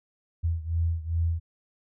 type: beating tone pair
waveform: sine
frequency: 82.41 / 84.91 Hz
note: E2 / F2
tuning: 0 / -48 cents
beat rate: 2.5 Hz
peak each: -26 / -29 dBFS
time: 0.43-1.4 s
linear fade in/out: 20 ms
effects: none